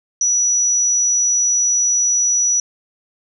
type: tone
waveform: sine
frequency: 5880 Hz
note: F#8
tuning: 12 cents flat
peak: -13 dBFS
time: 0.21-2.6 s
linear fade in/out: 2 ms
effects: none